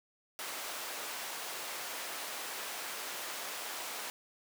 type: high-pass noise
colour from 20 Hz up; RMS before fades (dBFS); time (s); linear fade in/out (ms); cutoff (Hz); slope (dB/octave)
pink; -41; 0.39-4.1; 0; 630; 12
effects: none